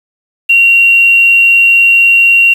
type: tone with quantisation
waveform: sine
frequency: 2752 Hz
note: F7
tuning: 26 cents flat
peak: -3 dBFS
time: 0.49-2.54 s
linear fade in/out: 10 ms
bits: 5
effects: none